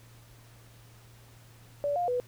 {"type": "tone with pitch steps", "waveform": "sine", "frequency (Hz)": [576, 706, 493.6], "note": ["D5", "F5", "B4"], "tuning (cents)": [-34, 19, -1], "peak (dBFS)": -26, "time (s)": [1.84, 2.2], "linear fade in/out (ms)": 0, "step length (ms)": 120, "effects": ["added 116 Hz sine -53 dBFS peak until 2.27 s", "pink hiss -58 dBFS RMS until 2.27 s"]}